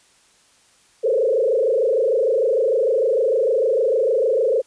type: tone with frequency modulation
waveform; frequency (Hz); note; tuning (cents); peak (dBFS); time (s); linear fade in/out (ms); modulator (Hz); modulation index
sine; 488.4; B4; -19; -15; 1.03-4.62; 20; 26.6; 2.3
effects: white hiss -56 dBFS RMS until 4.66 s + resampled to 22050 Hz